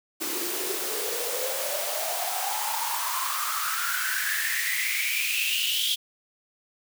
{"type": "noise with high-pass filter sweep", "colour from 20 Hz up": "white", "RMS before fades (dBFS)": -28, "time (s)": [0.2, 5.96], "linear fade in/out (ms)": 20, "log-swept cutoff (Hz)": [310, 3300], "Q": 9.8, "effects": []}